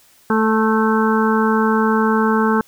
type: harmonic tone with a mistuned harmonic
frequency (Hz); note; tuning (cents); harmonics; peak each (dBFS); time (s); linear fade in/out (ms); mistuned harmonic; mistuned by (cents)
220; A3; 0; 1 / 2 / 4 / 5 / 6 / 7; -16 / -19 / -22 / -23 / -24 / -24; 0.3-2.61; 2; 5; -22
effects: white hiss -52 dBFS RMS until 2.67 s